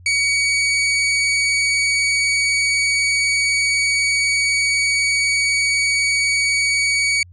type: tone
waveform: sawtooth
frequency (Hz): 2256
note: C#7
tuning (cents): +30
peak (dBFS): -12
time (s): 0.06-7.23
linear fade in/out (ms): 2
effects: added 89 Hz sine -41 dBFS peak until 7.32 s + resampled to 22050 Hz